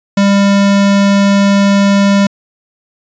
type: tone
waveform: square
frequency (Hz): 199.3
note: G3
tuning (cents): +29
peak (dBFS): -7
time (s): 0.17-2.27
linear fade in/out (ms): 5
effects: resampled to 16000 Hz